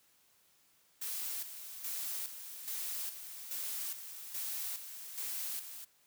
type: noise with tremolo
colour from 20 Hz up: blue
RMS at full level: -39 dBFS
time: 1.01-5.85 s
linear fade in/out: 10 ms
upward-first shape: square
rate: 1.2 Hz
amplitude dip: 60%
effects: white hiss -69 dBFS RMS until 6.06 s + high-pass 60 Hz 12 dB/octave